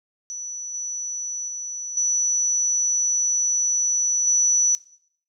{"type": "tone with level steps", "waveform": "sine", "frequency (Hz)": 5930, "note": "F#8", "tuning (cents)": 3, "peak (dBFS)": [-29, -26, -28, -18, -15], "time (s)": [0.3, 4.75], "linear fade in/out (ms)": 0, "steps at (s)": [0.74, 1.48, 1.97, 4.27], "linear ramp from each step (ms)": 2, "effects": ["noise-tail reverb RT60 0.6 s tail -19 dB re dry"]}